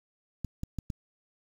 clicks, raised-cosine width 5 ms, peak -21 dBFS, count 4, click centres 0.447 / 0.634 / 0.787 / 0.902 s, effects 8-bit

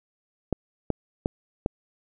clicks, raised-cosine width 2 ms, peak -10 dBFS, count 4, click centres 0.527 / 0.903 / 1.259 / 1.661 s, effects none

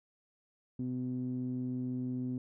sawtooth tone with low-pass filter, 126.3 Hz, B2, 39 cents sharp, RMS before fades -36 dBFS, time 0.79-2.38 s, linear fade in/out 2 ms, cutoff 270 Hz, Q 4.9, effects none

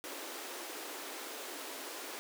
pink high-pass noise, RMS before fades -44 dBFS, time 0.04-2.19 s, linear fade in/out 0 ms, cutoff 280 Hz, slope 48 dB/octave, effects none

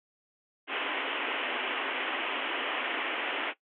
white band-pass noise, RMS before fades -33 dBFS, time 0.67-3.54 s, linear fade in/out 50 ms, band 250 to 3200 Hz, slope 96 dB/octave, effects noise-tail reverb RT60 0.1 s tail -17 dB re dry

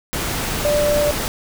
sine tone in noise, 589 Hz, D5, 5 cents sharp, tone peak -15 dBFS, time 0.65-1.11 s, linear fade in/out 0 ms, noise pink, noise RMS -23 dBFS, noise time 0.13-1.28 s, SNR +5 dB, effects none

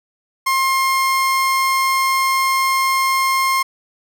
30% pulse tone, 1064 Hz, C6, 29 cents sharp, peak -12 dBFS, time 0.46-3.63 s, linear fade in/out 10 ms, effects none

